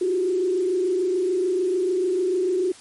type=tone with frequency modulation; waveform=sine; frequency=367.4 Hz; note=F#4; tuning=12 cents flat; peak=-19 dBFS; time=0.01-2.72 s; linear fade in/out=5 ms; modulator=26.8 Hz; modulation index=0.76; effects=white hiss -46 dBFS RMS until 2.8 s + MP3 48 kbps